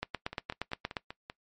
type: two click trains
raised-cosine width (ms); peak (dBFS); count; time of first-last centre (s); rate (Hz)
0.3; -24 / -16; 6 / 9; 0.33-1.299 / 0.03-0.968; 5.16 / 8.53
effects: noise-tail reverb RT60 0.1 s tail -20 dB re dry + MP3 48 kbps